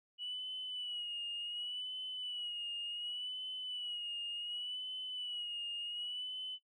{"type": "tone with vibrato", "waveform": "sine", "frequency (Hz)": 2931, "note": "F#7", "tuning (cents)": -17, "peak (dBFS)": -38, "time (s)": [0.18, 6.59], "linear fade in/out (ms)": 50, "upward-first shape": "sine", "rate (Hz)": 0.68, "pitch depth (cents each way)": 57, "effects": ["noise-tail reverb RT60 0.1 s tail -18 dB re dry", "tanh soft clip ceiling -34 dBFS"]}